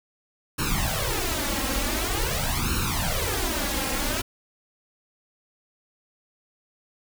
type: noise with flanger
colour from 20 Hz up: pink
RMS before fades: -26 dBFS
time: 0.58-4.22 s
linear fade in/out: 10 ms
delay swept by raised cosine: 0.73 to 3.73 ms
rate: 0.46 Hz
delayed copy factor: +1
effects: none